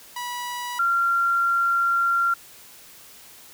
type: tone pair in turn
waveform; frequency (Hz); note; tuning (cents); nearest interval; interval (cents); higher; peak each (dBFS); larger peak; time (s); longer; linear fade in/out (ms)
sawtooth / sine; 975 / 1378.9; B5 / F6; -23 / -22; tritone; 601; second; -25 / -18; second; 0.16-0.79 / 0.79-2.34; second; 5
effects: white hiss -47 dBFS RMS until 3.53 s